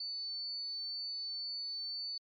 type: tone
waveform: sine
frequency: 4499 Hz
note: C#8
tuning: 25 cents sharp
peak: -35 dBFS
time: 0-2.18 s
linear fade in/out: 5 ms
effects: tanh soft clip ceiling -36 dBFS + MP3 32 kbps